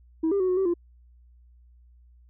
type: tone with pitch steps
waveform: sine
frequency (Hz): 322 / 398.5 / 371 / 365.1 / 383.9 / 345.7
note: E4 / G4 / F#4 / F#4 / G4 / F4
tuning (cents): -41 / +28 / +5 / -23 / -36 / -18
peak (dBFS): -19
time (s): 0.23-0.74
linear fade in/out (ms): 10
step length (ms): 85
effects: tanh soft clip ceiling -19 dBFS + added 60 Hz sine -52 dBFS peak until 2.29 s